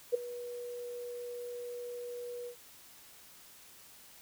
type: tone with ADSR envelope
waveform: sine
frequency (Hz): 484.7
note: B4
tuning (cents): -32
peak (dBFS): -22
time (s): 0.12-2.56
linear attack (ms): 25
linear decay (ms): 10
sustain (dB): -17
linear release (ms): 93
effects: white hiss -56 dBFS RMS until 4.21 s